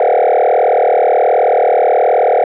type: tone with frequency modulation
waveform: sine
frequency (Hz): 610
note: D#5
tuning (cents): -34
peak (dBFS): -5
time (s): 0-2.44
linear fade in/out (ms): 2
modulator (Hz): 38.7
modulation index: 4.2
effects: tanh soft clip ceiling -7 dBFS